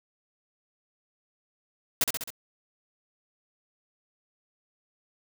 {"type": "noise with echo", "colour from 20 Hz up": "white", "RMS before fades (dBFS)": -23, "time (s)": [2.01, 2.04], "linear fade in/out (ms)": 2, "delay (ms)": 66, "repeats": 4, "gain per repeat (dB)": -4, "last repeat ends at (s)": 2.304, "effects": []}